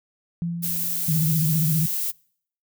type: tone with exponential decay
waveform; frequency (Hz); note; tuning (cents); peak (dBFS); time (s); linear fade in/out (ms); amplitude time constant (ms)
sine; 170.2; F3; -44; -22; 0.42-1.57; 0; 250
type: noise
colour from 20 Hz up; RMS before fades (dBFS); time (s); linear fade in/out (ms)
violet; -26; 0.62-2.12; 20
type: tone with vibrato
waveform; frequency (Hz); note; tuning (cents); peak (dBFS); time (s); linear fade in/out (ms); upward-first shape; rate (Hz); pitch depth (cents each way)
sine; 157.7; D#3; +24; -19; 1.08-1.86; 5; triangle; 15; 120
effects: noise-tail reverb RT60 0.6 s tail -26 dB re dry